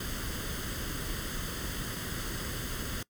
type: noise with comb filter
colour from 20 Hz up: pink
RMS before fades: -36 dBFS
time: 0-3.03 s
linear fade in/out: 5 ms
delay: 0.62 ms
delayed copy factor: +0.65
effects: noise-tail reverb RT60 0.1 s tail -22 dB re dry